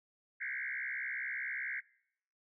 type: tone with frequency modulation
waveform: sine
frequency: 1878 Hz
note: A#6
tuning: 12 cents sharp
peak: -36 dBFS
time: 0.4-1.81 s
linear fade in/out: 20 ms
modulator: 64.8 Hz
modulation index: 5
effects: noise-tail reverb RT60 0.8 s tail -25 dB re dry